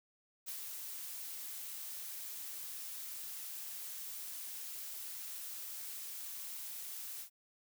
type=noise with ADSR envelope; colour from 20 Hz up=blue; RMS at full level=-42 dBFS; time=0.46-7.3 s; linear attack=25 ms; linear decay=96 ms; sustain=-3 dB; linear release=93 ms; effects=none